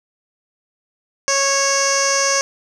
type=tone with low-pass filter; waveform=15% pulse; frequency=551 Hz; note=C#5; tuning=11 cents flat; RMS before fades=-17 dBFS; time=1.28-2.41 s; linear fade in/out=0 ms; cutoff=6400 Hz; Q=8; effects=none